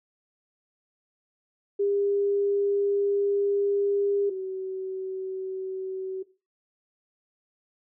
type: tone pair in turn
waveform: sine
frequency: 402.3 / 378.6 Hz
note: G4 / F#4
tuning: +45 / +40 cents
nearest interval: minor second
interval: 105 cents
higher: first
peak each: -22 / -29 dBFS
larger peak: first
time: 1.79-4.3 / 4.3-6.23 s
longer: first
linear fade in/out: 10 ms
effects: noise-tail reverb RT60 0.3 s tail -17 dB re dry